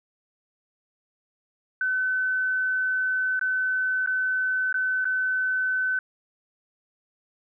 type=tone with dropouts; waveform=sine; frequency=1516 Hz; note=F#6; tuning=42 cents sharp; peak=-22 dBFS; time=1.81-5.99 s; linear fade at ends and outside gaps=2 ms; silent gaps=3.394-3.412 / 4.062-4.073 / 4.727-4.742 / 5.045-5.053 s; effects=none